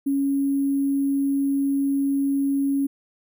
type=tone with sample-and-hold; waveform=sine; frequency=277.2 Hz; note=C#4; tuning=in tune; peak=-19 dBFS; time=0.06-2.87 s; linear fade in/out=10 ms; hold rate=11025 Hz; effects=none